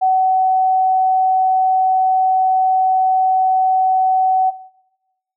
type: tone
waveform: sine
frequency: 753 Hz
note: F#5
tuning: 30 cents sharp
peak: -11 dBFS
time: 0.01-4.51 s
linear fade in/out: 20 ms
effects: noise-tail reverb RT60 1.0 s tail -21 dB re dry